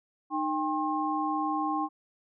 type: tone cluster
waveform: sine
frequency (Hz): 306.3 / 797 / 1071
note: D#4 / G5 / C6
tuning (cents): -27 / +28 / +40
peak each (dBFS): -31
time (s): 0.3-1.89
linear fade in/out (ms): 50
effects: none